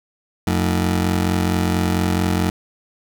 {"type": "ring-modulated tone", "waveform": "25% pulse", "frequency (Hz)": 134.2, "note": "C3", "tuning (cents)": 44, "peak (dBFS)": -10, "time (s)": [0.47, 2.5], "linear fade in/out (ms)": 2, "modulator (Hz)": 44.9, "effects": []}